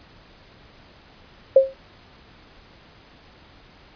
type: tone with exponential decay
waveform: sine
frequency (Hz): 535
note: C5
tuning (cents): +38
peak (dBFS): -5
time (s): 1.56-1.74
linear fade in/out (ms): 5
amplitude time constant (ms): 39
effects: pink hiss -50 dBFS RMS until 3.95 s + resampled to 11025 Hz